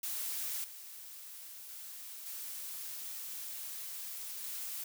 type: noise with level steps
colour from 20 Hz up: blue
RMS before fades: -38 / -49 / -47 / -43 / -41 dBFS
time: 0.03-4.84 s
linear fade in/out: 5 ms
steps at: 0.64 / 1.69 / 2.26 / 4.44 s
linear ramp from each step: 2 ms
effects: none